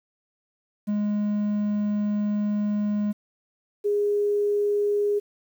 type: tone pair in turn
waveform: triangle / sine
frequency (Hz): 207.7 / 411.3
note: G#3 / G#4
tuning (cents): 0 / -17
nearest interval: octave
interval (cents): 1183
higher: second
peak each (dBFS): -20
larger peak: neither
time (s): 0.87-3.13 / 3.84-5.2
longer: first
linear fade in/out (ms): 20
effects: 9-bit